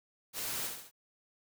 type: noise with echo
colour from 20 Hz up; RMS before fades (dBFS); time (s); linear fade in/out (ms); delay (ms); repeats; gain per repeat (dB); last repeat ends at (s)
white; -38; 0.33-0.71; 50; 68; 3; -5; 0.914
effects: none